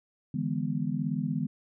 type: chord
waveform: sine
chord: E dominant seventh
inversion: third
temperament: just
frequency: 148.33 / 164.81 / 206 / 247.2 Hz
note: D3 / E3 / G#3 / B3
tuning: +18 / 0 / -14 / +2 cents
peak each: -33 dBFS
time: 0.34-1.47 s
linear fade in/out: 5 ms
effects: none